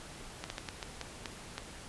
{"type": "slowing click train", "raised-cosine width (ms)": 0.2, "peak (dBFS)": -20, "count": 8, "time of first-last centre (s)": [0.44, 1.58], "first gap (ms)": 61, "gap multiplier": 1.32, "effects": ["pink hiss -48 dBFS RMS until 1.88 s", "resampled to 24000 Hz"]}